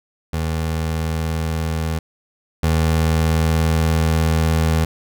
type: tone pair in turn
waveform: 25% pulse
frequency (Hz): 80.3 / 80.3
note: E2 / E2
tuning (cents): -45 / -45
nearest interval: unison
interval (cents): 0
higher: neither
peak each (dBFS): -16 / -11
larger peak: second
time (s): 0.33-1.99 / 2.63-4.85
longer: second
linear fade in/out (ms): 5
effects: none